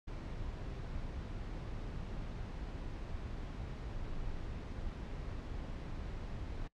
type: noise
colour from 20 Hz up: brown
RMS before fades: -42 dBFS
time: 0.07-6.68 s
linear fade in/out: 10 ms
effects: noise-tail reverb RT60 0.1 s tail -21 dB re dry + low-pass 5000 Hz 12 dB/octave